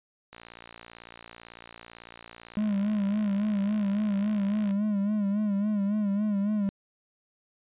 click train, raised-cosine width 0.3 ms, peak -28 dBFS, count 255, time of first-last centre 0.33-4.709 s, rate 58 Hz
triangle tone with vibrato, 205.3 Hz, G#3, 20 cents flat, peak -22 dBFS, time 2.57-6.69 s, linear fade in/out 0 ms, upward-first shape sine, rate 3.6 Hz, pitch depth 73 cents each way
effects resampled to 8000 Hz

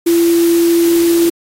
sine tone in noise, 338.5 Hz, E4, 46 cents sharp, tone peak -8 dBFS, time 0.06-1.3 s, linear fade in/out 10 ms, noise white, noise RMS -23 dBFS, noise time 0.06-1.3 s, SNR +12 dB, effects AAC 48 kbps

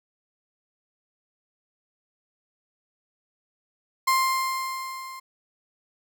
35% pulse tone with level ramp, 1052 Hz, C6, 9 cents sharp, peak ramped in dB -16 to -36 dBFS, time 4.07-5.2 s, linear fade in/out 10 ms, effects none

